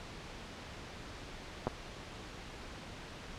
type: clicks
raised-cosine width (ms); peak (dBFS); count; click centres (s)
1; -17 / -23; 2; 1.67 / 1.678
effects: pink hiss -47 dBFS RMS until 3.38 s + low-pass 5000 Hz 12 dB/octave